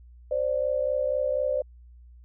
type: tone pair together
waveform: sine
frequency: 523.3 / 587.4 Hz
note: C5 / D5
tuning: 0 / 0 cents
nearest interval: major second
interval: 200 cents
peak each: -26 dBFS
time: 0.31-1.62 s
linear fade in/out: 5 ms
effects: added 60 Hz sine -47 dBFS peak until 2.24 s